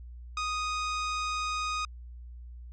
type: tone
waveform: sawtooth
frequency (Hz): 1244.5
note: D#6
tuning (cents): 0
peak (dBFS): -26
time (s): 0.37-1.85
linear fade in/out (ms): 2
effects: added 60 Hz sine -42 dBFS peak until 2.72 s + resampled to 16000 Hz